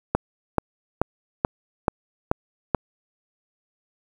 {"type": "click train", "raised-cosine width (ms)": 1, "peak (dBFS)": -4, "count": 7, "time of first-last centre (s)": [0.15, 2.747], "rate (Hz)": 2.31, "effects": ["7-bit"]}